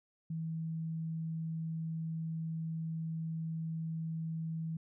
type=tone; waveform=sine; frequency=161.9 Hz; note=E3; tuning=31 cents flat; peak=-35 dBFS; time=0.3-4.77 s; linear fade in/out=5 ms; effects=none